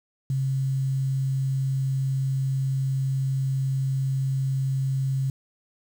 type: tone with quantisation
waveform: sine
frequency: 134.1 Hz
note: C3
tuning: 43 cents sharp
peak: -22 dBFS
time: 0.3-5.3 s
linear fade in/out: 2 ms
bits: 8
effects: none